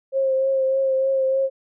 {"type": "tone with vibrato", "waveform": "sine", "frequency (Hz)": 533, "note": "C5", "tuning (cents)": 32, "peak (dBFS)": -17, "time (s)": [0.12, 1.5], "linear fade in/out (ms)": 50, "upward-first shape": "triangle", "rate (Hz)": 3.3, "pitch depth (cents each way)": 25, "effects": []}